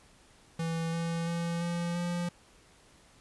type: tone with pitch steps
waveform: square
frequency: 164.81 / 167.11 / 169.44 / 171.81 / 174.21 Hz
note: E3 / E3 / E3 / F3 / F3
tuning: 0 / +24 / +48 / -28 / -4 cents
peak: -31 dBFS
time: 0.59-2.29 s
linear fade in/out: 5 ms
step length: 340 ms
effects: pink hiss -60 dBFS RMS until 3.2 s + resampled to 24000 Hz